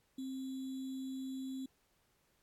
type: tone with sample-and-hold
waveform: sine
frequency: 263.7 Hz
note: C4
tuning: 14 cents sharp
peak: -39 dBFS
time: 0.18-1.66 s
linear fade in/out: 5 ms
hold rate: 3675 Hz
effects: pink hiss -75 dBFS RMS until 2.42 s + AAC 64 kbps

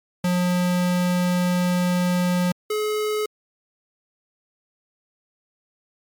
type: tone pair in turn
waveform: square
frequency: 178.9 / 425.5 Hz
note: F3 / G#4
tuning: +42 / +42 cents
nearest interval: octave + minor third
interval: 1500 cents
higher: second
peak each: -19 / -22 dBFS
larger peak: first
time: 0.24-2.52 / 2.7-3.26 s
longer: first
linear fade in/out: 5 ms
effects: MP3 96 kbps

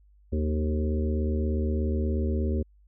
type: harmonic tone with a mistuned harmonic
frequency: 76.8 Hz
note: D#2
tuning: 22 cents flat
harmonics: 1 / 3 / 4 / 5 / 6 / 7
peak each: -25 / -31 / -38 / -34 / -40 / -40 dBFS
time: 0.32-2.63 s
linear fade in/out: 10 ms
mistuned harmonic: 6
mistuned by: -33 cents
effects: added 50 Hz sine -55 dBFS peak until 2.87 s

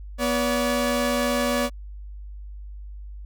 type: tone pair together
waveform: sawtooth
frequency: 243.9 / 571 Hz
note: B3 / D5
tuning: -21 / -49 cents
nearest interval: octave + minor third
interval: 1472 cents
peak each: -20 dBFS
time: 0.18-1.7 s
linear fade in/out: 50 ms
effects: added 50 Hz sine -35 dBFS peak until 3.25 s

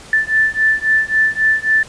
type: beating tone pair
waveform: sine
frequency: 1760 / 1763.7 Hz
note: A6 / A6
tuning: 0 / +4 cents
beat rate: 3.7 Hz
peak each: -15 dBFS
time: 0.13-1.83 s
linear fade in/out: 2 ms
effects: pink hiss -38 dBFS RMS until 1.88 s + resampled to 22050 Hz

